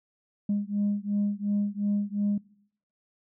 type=beating tone pair; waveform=sine; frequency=203.2 / 206 Hz; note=G#3 / G#3; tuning=-38 / -14 cents; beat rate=2.8 Hz; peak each=-27 dBFS; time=0.49-2.38 s; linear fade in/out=5 ms; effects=noise-tail reverb RT60 0.7 s tail -23 dB re dry + tanh soft clip ceiling -20 dBFS